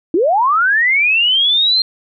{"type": "linear sweep", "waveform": "sine", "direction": "up", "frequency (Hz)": [301.5, 4206], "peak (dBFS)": -10, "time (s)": [0.14, 1.82], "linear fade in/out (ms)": 2, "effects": []}